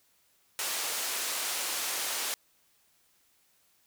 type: band-pass noise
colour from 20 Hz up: white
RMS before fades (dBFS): -33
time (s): 0.59-2.34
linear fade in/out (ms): 0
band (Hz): 430 to 11000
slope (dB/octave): 12
effects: white hiss -68 dBFS RMS until 3.86 s